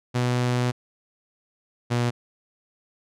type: tone pair in turn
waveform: sawtooth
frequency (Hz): 123.47 / 120.65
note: B2 / B2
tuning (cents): 0 / -40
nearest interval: unison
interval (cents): 40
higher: first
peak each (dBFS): -17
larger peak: neither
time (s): 0.14-0.72 / 1.9-2.11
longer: first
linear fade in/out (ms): 20
effects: low-pass 8000 Hz 12 dB/octave